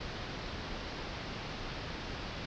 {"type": "low-pass noise", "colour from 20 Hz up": "pink", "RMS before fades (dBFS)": -41, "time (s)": [0, 2.46], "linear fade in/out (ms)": 10, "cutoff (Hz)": 5300, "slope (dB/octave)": 48, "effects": []}